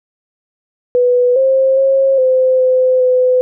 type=tone with pitch steps; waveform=sine; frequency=493.4 / 531 / 539 / 516 / 512 / 506 Hz; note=B4 / C5 / C#5 / C5 / C5 / B4; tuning=-2 / +25 / -49 / -24 / -38 / +42 cents; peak=-8 dBFS; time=0.95-3.41 s; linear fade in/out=0 ms; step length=410 ms; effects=none